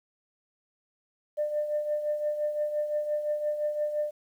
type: tone with tremolo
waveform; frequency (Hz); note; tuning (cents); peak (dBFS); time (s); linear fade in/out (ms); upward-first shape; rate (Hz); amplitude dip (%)
sine; 598; D5; +31; -23; 1.37-4.11; 20; triangle; 5.8; 65
effects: tanh soft clip ceiling -20 dBFS + 10-bit